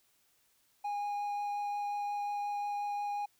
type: tone with vibrato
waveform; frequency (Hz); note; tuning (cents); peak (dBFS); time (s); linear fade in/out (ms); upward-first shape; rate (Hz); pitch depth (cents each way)
triangle; 820; G#5; -22; -31; 0.84-3.26; 10; triangle; 5.6; 8
effects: white hiss -71 dBFS RMS until 3.39 s